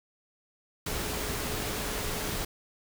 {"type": "tone in noise", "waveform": "sine", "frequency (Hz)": 423.6, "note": "G#4", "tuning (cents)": 34, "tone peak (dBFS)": -43, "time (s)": [0.86, 2.45], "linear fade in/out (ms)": 5, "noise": "pink", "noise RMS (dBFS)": -33, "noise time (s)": [0.86, 2.45], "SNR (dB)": -13, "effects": []}